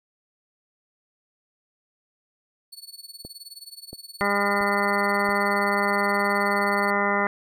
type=tone with tremolo; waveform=sawtooth; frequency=4435 Hz; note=C#8; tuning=in tune; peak=-34 dBFS; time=2.72-6.91 s; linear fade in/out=10 ms; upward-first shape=sine; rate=19 Hz; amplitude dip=90%
type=click train; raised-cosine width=2 ms; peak=-25 dBFS; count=4; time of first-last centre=3.25-5.291 s; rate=1.47 Hz
type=harmonic tone; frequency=201.9 Hz; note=G#3; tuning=49 cents flat; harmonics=1 / 2 / 3 / 4 / 5 / 6 / 7 / 9 / 10; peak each=-29 / -29 / -29 / -29 / -29 / -29 / -29 / -29 / -29 dBFS; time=4.21-7.27 s; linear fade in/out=0 ms
effects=none